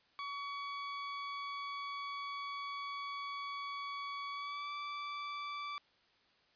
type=tone with pitch glide; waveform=sawtooth; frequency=1130 to 1160.4 Hz; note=C#6 to D6; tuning=+33 to -21 cents; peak=-36 dBFS; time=0.19-5.78 s; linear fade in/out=0 ms; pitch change=+46 cents; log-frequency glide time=4.31-4.72 s; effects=white hiss -70 dBFS RMS until 6.55 s + resampled to 11025 Hz